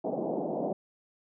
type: band-pass noise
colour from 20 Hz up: white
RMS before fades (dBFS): -32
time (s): 0.04-0.73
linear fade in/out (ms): 5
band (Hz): 160 to 740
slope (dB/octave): 48
effects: none